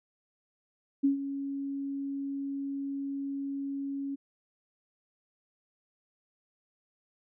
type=tone with ADSR envelope; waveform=sine; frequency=277.2 Hz; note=C#4; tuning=in tune; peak=-20 dBFS; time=1.03-4.16 s; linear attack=17 ms; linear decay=120 ms; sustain=-12 dB; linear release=18 ms; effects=none